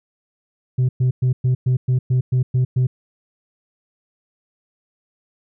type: tone bursts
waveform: sine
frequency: 127.2 Hz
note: C3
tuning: 48 cents flat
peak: -11 dBFS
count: 10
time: 0.78-2.87 s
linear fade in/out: 10 ms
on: 110 ms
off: 110 ms
effects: tanh soft clip ceiling -13 dBFS